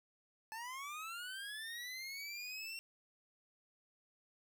25% pulse linear sweep, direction up, 866 to 2736 Hz, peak -40 dBFS, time 0.52-2.79 s, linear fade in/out 0 ms, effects 11-bit

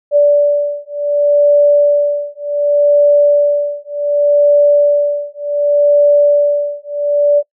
sine beating tone pair, 581 / 581.67 Hz, D5 / D5, -19 / -17 cents, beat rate 0.67 Hz, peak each -11 dBFS, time 0.11-7.43 s, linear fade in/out 50 ms, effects noise-tail reverb RT60 0.1 s tail -23 dB re dry

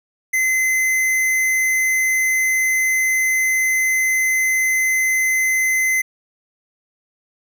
square tone, 2051 Hz, C7, 35 cents flat, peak -16 dBFS, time 0.33-6.02 s, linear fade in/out 10 ms, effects none

